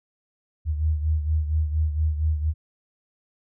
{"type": "beating tone pair", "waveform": "sine", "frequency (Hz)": [76.9, 81.2], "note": ["D#2", "E2"], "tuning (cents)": [-20, -26], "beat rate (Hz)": 4.3, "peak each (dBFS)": [-21, -28], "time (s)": [0.65, 2.54], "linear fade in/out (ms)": 50, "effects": []}